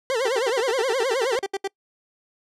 40% pulse tone with vibrato, 490 Hz, B4, 14 cents flat, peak -20 dBFS, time 0.1-1.39 s, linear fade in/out 0 ms, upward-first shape sine, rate 9.5 Hz, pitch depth 190 cents each way
30% pulse tone bursts, 392 Hz, G4, in tune, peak -21 dBFS, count 14, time 0.25-1.677 s, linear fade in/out 5 ms, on 36 ms, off 71 ms
effects noise-tail reverb RT60 0.1 s tail -26 dB re dry + low-pass 8000 Hz 12 dB/octave

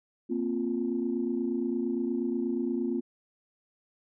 sine chord, Bb suspended second, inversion none, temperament equal, 233.1 / 261.6 / 349.2 Hz, Bb3 / C4 / F4, 0 / 0 / 0 cents, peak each -31 dBFS, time 0.29-3.01 s, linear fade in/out 20 ms, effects tanh soft clip ceiling -18 dBFS

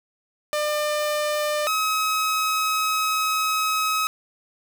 sawtooth tone pair in turn, 599 / 1275.9 Hz, D5 / D#6, +34 / +43 cents, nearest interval octave + minor second, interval 1309 cents, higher second, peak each -18 / -17 dBFS, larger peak second, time 0.53-1.67 / 1.67-4.07 s, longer second, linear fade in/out 0 ms, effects none

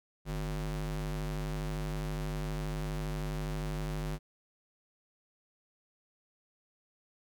square ring-modulated tone, 100.8 Hz, G2, 49 cents sharp, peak -31 dBFS, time 0.25-4.19 s, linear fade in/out 50 ms, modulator 53.5 Hz, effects none

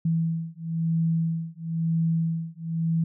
sine beating tone pair, 163.7 / 164.7 Hz, E3 / E3, -12 / -1 cents, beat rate 1 Hz, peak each -26 dBFS, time 0.05-3.04 s, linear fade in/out 5 ms, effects none

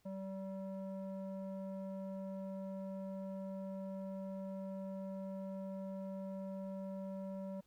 square tone with low-pass filter, 192.3 Hz, G3, 33 cents flat, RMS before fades -44 dBFS, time 0.05-7.61 s, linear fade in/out 10 ms, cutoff 690 Hz, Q 2.4, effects pink hiss -75 dBFS RMS until 7.66 s

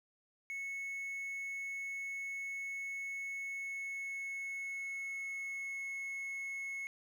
triangle tone with pitch glide, 2200 to 2187 Hz, C#7 to C#7, -14 to -24 cents, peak -37 dBFS, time 0.5-6.87 s, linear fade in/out 0 ms, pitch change -10 cents, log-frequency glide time 3.39-5.82 s, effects 11-bit

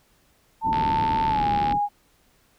sine tone with pitch glide, 891 to 821.8 Hz, A5 to G#5, +22 to -18 cents, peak -20 dBFS, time 0.61-1.89 s, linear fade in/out 50 ms, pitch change -140 cents, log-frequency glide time 1.28-1.44 s
white low-pass noise, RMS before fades -31 dBFS, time 0.63-1.8 s, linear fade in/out 50 ms, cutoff 310 Hz, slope 24 dB/octave
click train, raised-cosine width 0.3 ms, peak -16 dBFS, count 75, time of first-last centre 0.73-1.723 s, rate 74.5 Hz
effects pink hiss -62 dBFS RMS until 2.58 s

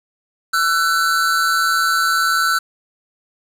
square tone pair together, 1339.7 / 1500 Hz, E6 / F#6, +28 / +23 cents, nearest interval major second, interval 195 cents, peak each -18 dBFS, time 0.53-2.59 s, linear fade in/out 10 ms, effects resampled to 32000 Hz + 7-bit

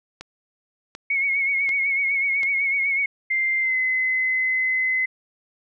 click train, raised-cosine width 0.2 ms, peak -18 dBFS, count 4, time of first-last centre 0.21-2.432 s, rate 1.35 Hz
sine tone with vibrato, 2200 Hz, C#7, 14 cents flat, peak -19 dBFS, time 1.1-3.06 s, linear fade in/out 5 ms, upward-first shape triangle, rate 8 Hz, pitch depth 58 cents each way
sine tone with pitch glide, 2093 to 2040 Hz, C7 to C7, 0 to -44 cents, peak -19 dBFS, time 3.3-5.06 s, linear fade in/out 10 ms, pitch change -44 cents, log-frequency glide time 3.6-3.76 s
effects none

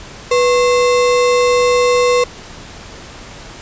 sine tone with sample-and-hold, 491.9 Hz, B4, 7 cents flat, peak -9 dBFS, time 0.31-2.24 s, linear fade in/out 5 ms, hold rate 1575 Hz, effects pink hiss -34 dBFS RMS until 3.61 s + resampled to 16000 Hz

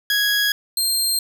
20% pulse tone pair in turn, 1661.2 / 4186 Hz, G#6 / C8, 0 / 0 cents, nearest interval octave + major third, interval 1600 cents, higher second, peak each -12 dBFS, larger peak neither, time 0.1-0.52 / 0.77-1.19 s, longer neither, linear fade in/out 2 ms, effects none

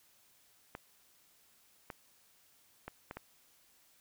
clicks, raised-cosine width 0.5 ms, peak -27 dBFS, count 5, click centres 0.751 / 1.902 / 2.88 / 3.111 / 3.17 s, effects white hiss -67 dBFS RMS until 4 s

